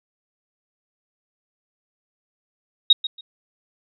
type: tone with echo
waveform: sine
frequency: 3766 Hz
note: A#7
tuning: 17 cents sharp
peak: -8 dBFS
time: 2.9-2.93 s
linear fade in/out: 5 ms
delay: 140 ms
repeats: 2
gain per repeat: -14 dB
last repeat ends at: 3.21 s
effects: none